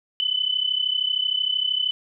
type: tone pair together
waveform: sine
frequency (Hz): 2989 / 3022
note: F#7 / F#7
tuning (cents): +17 / +36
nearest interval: unison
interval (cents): 19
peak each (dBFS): -24 / -23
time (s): 0.2-1.91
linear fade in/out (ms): 0
effects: none